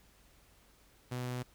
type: tone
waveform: sawtooth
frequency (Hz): 124.6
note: B2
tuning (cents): +16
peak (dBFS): -32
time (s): 1.11-1.43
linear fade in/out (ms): 10
effects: added 50 Hz sine -66 dBFS peak until 1.54 s + pink hiss -65 dBFS RMS until 1.54 s